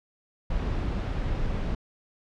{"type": "noise", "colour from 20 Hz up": "brown", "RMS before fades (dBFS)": -28, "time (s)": [0.5, 1.75], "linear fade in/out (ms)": 5, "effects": ["low-pass 4000 Hz 12 dB/octave"]}